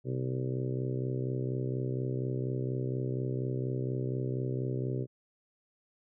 harmonic tone, 64.2 Hz, C2, 32 cents flat, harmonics 2 / 3 / 4 / 5 / 6 / 7 / 8 / 9, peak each -32 / -46 / -41 / -41 / -38 / -43 / -48 / -49 dBFS, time 0.04-5.07 s, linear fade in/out 50 ms, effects none

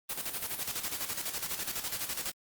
white noise with tremolo, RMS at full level -34 dBFS, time 0.09-2.32 s, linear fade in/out 10 ms, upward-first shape square, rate 12 Hz, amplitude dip 60%, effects Opus 32 kbps

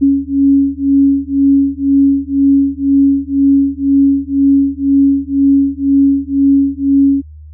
sine beating tone pair, 275.6 / 277.6 Hz, C#4 / C#4, -10 / +3 cents, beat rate 2 Hz, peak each -11 dBFS, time 0.01-7.22 s, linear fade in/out 20 ms, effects added 76 Hz sine -31 dBFS peak until 7.53 s

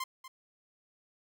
sawtooth tone with echo, 1046.5 Hz, C6, in tune, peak -30 dBFS, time 0-0.04 s, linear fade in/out 5 ms, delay 240 ms, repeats 1, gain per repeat -12 dB, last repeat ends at 0.28 s, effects none

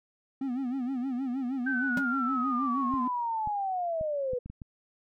triangle tone with vibrato, 257.1 Hz, C4, 30 cents flat, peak -27 dBFS, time 0.41-3.08 s, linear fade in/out 5 ms, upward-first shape sine, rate 6.4 Hz, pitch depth 120 cents each way
sine linear sweep, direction down, 1568 to 484 Hz, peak -28 dBFS, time 1.66-4.39 s, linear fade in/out 10 ms
square tone with exponential decay, 194.3 Hz, G3, 15 cents flat, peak -28 dBFS, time 1.97-2.04 s, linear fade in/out 2 ms, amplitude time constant 15 ms
clicks, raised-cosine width 5 ms, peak -29 dBFS, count 7, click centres 2.939 / 3.474 / 4.011 / 4.334 / 4.46 / 4.5 / 4.618 s
effects none

